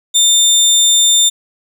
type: tone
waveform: 25% pulse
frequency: 3600 Hz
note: A7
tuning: 39 cents sharp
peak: -4 dBFS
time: 0.14-1.3 s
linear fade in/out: 20 ms
effects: none